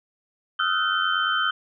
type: tone cluster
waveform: sine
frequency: 1256 / 1344 / 1441 / 1531 / 3088 Hz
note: D#6 / E6 / F#6 / G6 / G7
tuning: +16 / +33 / -46 / -41 / -27 cents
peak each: -27 dBFS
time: 0.59-1.51 s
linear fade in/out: 5 ms
effects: none